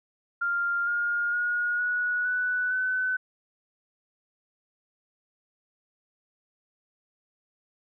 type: tone with pitch steps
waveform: sine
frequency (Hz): 1396.9 / 1418.9 / 1441.2 / 1463.8 / 1486.8 / 1510.2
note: F6 / F6 / F#6 / F#6 / F#6 / F#6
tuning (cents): 0 / +27 / -46 / -19 / +8 / +35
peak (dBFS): -24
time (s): 0.41-3.17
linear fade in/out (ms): 10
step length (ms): 460
effects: none